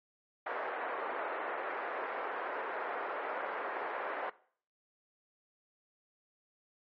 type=band-pass noise; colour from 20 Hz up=pink; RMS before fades=-38 dBFS; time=0.46-4.3 s; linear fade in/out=5 ms; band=450 to 1800 Hz; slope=24 dB/octave; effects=noise-tail reverb RT60 0.5 s tail -19 dB re dry + MP3 32 kbps